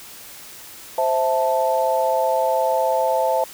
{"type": "chord", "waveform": "sine", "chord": "A minor", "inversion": "first", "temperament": "equal", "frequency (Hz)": [523.3, 659.3, 880], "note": ["C5", "E5", "A5"], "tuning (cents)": [0, 0, 0], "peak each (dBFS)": -21, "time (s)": [0.98, 3.44], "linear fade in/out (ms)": 2, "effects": ["white hiss -40 dBFS RMS until 3.53 s"]}